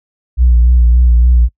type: tone with vibrato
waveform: sine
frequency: 60 Hz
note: B1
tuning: 49 cents flat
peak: -3 dBFS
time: 0.37-1.49 s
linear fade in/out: 50 ms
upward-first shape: sine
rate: 3.5 Hz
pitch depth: 45 cents each way
effects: noise-tail reverb RT60 0.1 s tail -24 dB re dry + tanh soft clip ceiling -2 dBFS